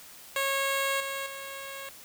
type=tone with level steps; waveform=10% pulse; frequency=547 Hz; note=C#5; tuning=23 cents flat; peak=-18 / -24 / -30 dBFS; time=0.36-1.89 s; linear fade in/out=2 ms; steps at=1 / 1.26 s; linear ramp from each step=5 ms; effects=white hiss -49 dBFS RMS until 2.04 s